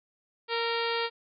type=harmonic tone with a mistuned harmonic; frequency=464.7 Hz; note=A#4; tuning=5 cents flat; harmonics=1 / 2 / 3 / 4 / 5 / 6 / 7 / 8 / 9 / 10; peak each=-31 / -34 / -36 / -37 / -38 / -39 / -39 / -40 / -41 / -41 dBFS; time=0.48-1.1 s; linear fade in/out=50 ms; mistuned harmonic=3; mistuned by=-30 cents; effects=none